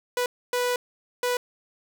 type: tone bursts at uneven times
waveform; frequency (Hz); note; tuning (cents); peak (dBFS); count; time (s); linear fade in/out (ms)
sawtooth; 492.3; B4; -6; -19; 3; 0.17-0.26 / 0.53-0.76 / 1.23-1.37; 2
effects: none